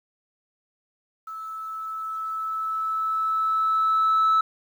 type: tone with level ramp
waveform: sine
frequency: 1307 Hz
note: E6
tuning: 15 cents flat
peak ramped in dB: -33 to -14 dBFS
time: 1.27-4.41 s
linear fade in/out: 5 ms
effects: tanh soft clip ceiling -15 dBFS + 9-bit